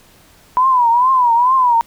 sine tone with vibrato, 987.8 Hz, B5, in tune, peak -9 dBFS, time 0.57-1.81 s, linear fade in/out 0 ms, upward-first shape triangle, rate 2.3 Hz, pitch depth 140 cents each way, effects pink hiss -48 dBFS RMS until 1.86 s

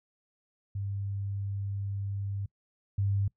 sine tone pair in turn, 99.4 / 99.4 Hz, G2 / G2, +25 / +25 cents, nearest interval unison, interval 0 cents, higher neither, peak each -31 / -25 dBFS, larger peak second, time 0.75-2.46 / 2.98-3.28 s, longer first, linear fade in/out 5 ms, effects noise-tail reverb RT60 0.1 s tail -23 dB re dry

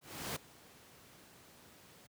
pink noise with ADSR envelope, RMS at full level -38 dBFS, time 0.01-2.07 s, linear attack 350 ms, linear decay 7 ms, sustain -21 dB, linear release 8 ms, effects high-pass 100 Hz 12 dB/octave

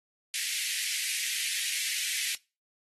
pink high-pass noise, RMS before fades -32 dBFS, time 0.34-2.35 s, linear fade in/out 0 ms, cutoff 1900 Hz, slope 48 dB/octave, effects noise-tail reverb RT60 0.3 s tail -24 dB re dry + AAC 32 kbps

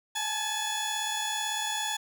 25% pulse tone cluster, 835 / 873 / 3416 Hz, G#5 / A5 / G#7, +9 / -14 / +48 cents, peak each -32 / -31 / -28 dBFS, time 0.15-1.97 s, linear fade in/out 10 ms, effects none

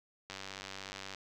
click train, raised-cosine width 0.2 ms, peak -25 dBFS, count 83, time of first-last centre 0.3-1.147 s, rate 96.8 Hz, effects none

